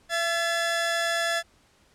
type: tone pair together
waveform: sawtooth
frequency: 673.4 / 1718 Hz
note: E5 / A6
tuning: +37 / -42 cents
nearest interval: octave + major third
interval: 1621 cents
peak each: -23 dBFS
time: 0.09-1.43 s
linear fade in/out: 50 ms
effects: pink hiss -61 dBFS RMS until 1.94 s + low-pass 9000 Hz 12 dB/octave